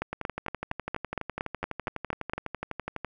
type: two click trains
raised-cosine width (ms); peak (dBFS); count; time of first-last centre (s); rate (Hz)
0.5; -17 / -14; 36 / 11; 0.13-3.047 / 0.02-2.335; 12 / 4.32
effects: none